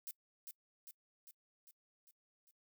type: noise with echo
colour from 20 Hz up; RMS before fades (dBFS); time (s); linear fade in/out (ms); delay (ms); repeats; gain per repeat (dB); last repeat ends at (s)
violet; -45; 0.07-0.11; 0; 400; 6; -4; 2.51
effects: noise-tail reverb RT60 0.1 s tail -24 dB re dry